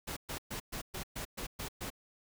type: noise bursts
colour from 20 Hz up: pink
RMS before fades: -40 dBFS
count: 9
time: 0.07-1.903 s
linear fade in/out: 10 ms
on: 97 ms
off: 120 ms
effects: none